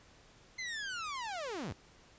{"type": "linear sweep", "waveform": "sawtooth", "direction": "down", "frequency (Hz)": [2093, 65.41], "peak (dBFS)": -34, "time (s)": [0.58, 1.73], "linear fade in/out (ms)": 10, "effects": ["pink hiss -61 dBFS RMS until 2.18 s", "resampled to 16000 Hz"]}